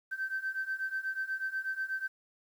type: beating tone pair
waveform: sine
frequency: 1545 / 1553.2 Hz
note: G6 / G6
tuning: -26 / -16 cents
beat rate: 8.2 Hz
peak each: -36 / -34 dBFS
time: 0.11-2.08 s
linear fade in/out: 20 ms
effects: tanh soft clip ceiling -26 dBFS + 10-bit